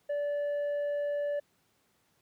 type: tone with tanh clipping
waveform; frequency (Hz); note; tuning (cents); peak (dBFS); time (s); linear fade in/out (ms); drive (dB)
sine; 580; D5; -22; -30; 0.09-1.4; 10; 4
effects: pink hiss -71 dBFS RMS until 2.21 s + high-pass 100 Hz 12 dB/octave